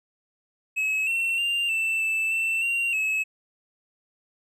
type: tone with pitch steps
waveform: triangle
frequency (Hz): 2571 / 2711 / 2789 / 2664 / 2641 / 2674 / 2759 / 2581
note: E7 / E7 / F7 / E7 / E7 / E7 / F7 / E7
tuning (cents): -44 / +48 / -3 / +18 / +3 / +24 / -22 / -37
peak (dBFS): -21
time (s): 0.76-3.24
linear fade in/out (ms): 20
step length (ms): 310
effects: none